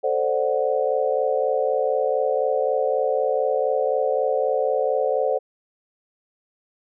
sine chord, D dominant seventh, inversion second, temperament equal, 440 / 523.3 / 587.3 / 740 Hz, A4 / C5 / D5 / F#5, 0 / 0 / 0 / 0 cents, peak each -25 / -22 / -25 / -27 dBFS, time 0.03-5.39 s, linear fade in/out 20 ms, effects none

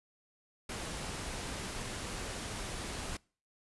pink noise, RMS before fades -40 dBFS, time 0.69-3.17 s, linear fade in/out 5 ms, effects noise-tail reverb RT60 0.4 s tail -25 dB re dry + resampled to 24000 Hz

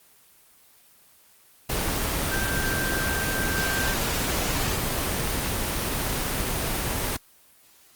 sine tone in noise, 1569 Hz, G6, 1 cent sharp, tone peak -28 dBFS, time 2.31-3.94 s, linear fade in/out 10 ms, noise pink, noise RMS -26 dBFS, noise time 1.69-7.17 s, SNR -5 dB, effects white hiss -56 dBFS RMS until 7.95 s + Opus 24 kbps

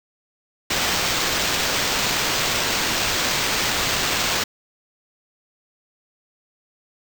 white noise with sample-and-hold, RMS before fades -22 dBFS, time 0.7-4.44 s, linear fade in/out 5 ms, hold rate 11025 Hz, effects none

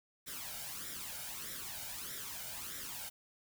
white noise with flanger, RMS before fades -44 dBFS, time 0.26-3.1 s, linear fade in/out 20 ms, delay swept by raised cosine 0.54 to 1.36 ms, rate 1.6 Hz, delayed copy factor +0.65, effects none

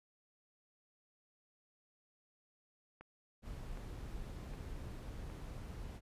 click train, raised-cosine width 0.5 ms, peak -38 dBFS, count 4, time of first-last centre 3.01-5.3 s, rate 1.31 Hz
brown noise, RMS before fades -46 dBFS, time 3.42-6.01 s, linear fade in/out 50 ms
effects resampled to 32000 Hz

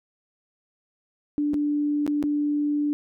sine tone with dropouts, 293.7 Hz, D4, in tune, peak -21 dBFS, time 1.38-2.93 s, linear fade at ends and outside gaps 0 ms, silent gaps 1.535-1.542 / 2.065-2.077 / 2.227-2.238 s, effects none

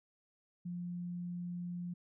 sine tone, 175.8 Hz, F3, 12 cents sharp, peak -38 dBFS, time 0.65-1.94 s, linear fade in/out 10 ms, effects none

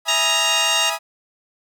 sawtooth chord, E major seventh, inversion none, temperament equal with one note detuned, 659.3 / 830.6 / 965.8 / 1244.5 Hz, E5 / G#5 / B5 / D#6, 0 / 0 / -39 / 0 cents, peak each -24 dBFS, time 0.05-0.99 s, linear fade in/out 50 ms
harmonic tone, 932.3 Hz, A#5, in tune, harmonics 2 / 3 / 4 / 5 / 6 / 7 / 8 / 9, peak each -28 / -20 / -23 / -32 / -28 / -27 / -31 / -32 dBFS, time 0.08-0.9 s, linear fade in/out 5 ms
effects none

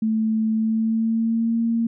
sine tone with pitch glide, 220 to 230 Hz, A3 to A#3, 0 to -23 cents, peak -18 dBFS, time 0.02-1.87 s, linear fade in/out 5 ms, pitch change +77 cents, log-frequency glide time 0.53-1.6 s, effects none

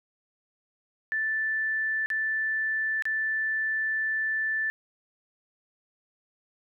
sine tone with dropouts, 1760 Hz, A6, in tune, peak -25 dBFS, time 1.12-4.7 s, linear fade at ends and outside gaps 0 ms, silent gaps 2.06-2.102 / 3.023-3.054 s, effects none

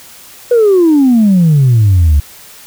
sine exponential sweep, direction down, 496.2 to 69.3 Hz, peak -3 dBFS, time 0.51-2.2 s, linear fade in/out 5 ms, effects tanh soft clip ceiling -2 dBFS + white hiss -36 dBFS RMS until 2.66 s

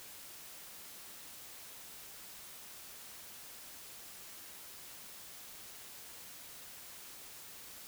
silence, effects white hiss -51 dBFS RMS until 7.87 s

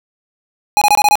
square tone bursts, 830.6 Hz, G#5, in tune, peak -8 dBFS, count 6, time 0.77-1.155 s, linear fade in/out 0 ms, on 45 ms, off 23 ms, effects none

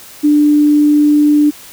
sine tone, 296.1 Hz, D4, 14 cents sharp, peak -6 dBFS, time 0.23-1.51 s, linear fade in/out 20 ms, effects white hiss -36 dBFS RMS until 1.72 s

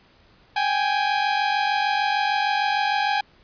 sawtooth tone pair together, 784 / 830.6 Hz, G5 / G#5, 0 / 0 cents, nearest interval minor second, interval 100 cents, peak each -20 / -18 dBFS, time 0.56-3.21 s, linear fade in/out 5 ms, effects pink hiss -56 dBFS RMS until 3.43 s + resampled to 11025 Hz

